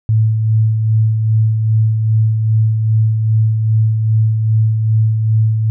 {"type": "tone with tremolo", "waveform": "sine", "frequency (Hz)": 110, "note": "A2", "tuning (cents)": 0, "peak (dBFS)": -8, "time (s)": [0.09, 5.7], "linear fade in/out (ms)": 0, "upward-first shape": "sine", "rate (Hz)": 2.5, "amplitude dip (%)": 40, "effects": []}